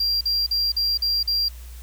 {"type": "tone bursts", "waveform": "triangle", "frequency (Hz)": 4753, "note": "D8", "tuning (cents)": 20, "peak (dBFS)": -18, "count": 6, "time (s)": [0, 1.485], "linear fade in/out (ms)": 5, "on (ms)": 210, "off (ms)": 45, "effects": ["added 60 Hz sine -36 dBFS peak until 1.82 s", "white hiss -49 dBFS RMS until 1.82 s"]}